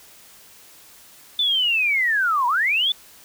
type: linear two-way sweep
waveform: sine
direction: down then up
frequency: 3547 to 932.3 to 3547 Hz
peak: -17 dBFS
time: 1.39-2.92 s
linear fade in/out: 2 ms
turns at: 2.47 s
effects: white hiss -48 dBFS RMS until 3.24 s